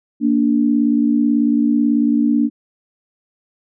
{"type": "tone pair together", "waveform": "sine", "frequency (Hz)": [232.7, 290.9], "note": ["A#3", "D4"], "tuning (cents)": [-3, -16], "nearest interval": "major third", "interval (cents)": 387, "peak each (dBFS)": -15, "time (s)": [0.2, 2.5], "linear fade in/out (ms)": 50, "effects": []}